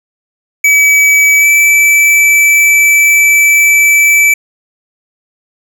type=tone with pitch glide; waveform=square; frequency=2286 to 2314 Hz; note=D7 to D7; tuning=-47 to -26 cents; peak=-5 dBFS; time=0.64-4.34 s; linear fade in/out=5 ms; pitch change=+21 cents; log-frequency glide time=1.39-1.46 s; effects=none